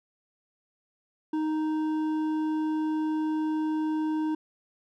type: tone with hard clipping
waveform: sine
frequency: 311.1 Hz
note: D#4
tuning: in tune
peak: -27 dBFS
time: 1.33-4.35 s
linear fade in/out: 5 ms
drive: 7 dB
effects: none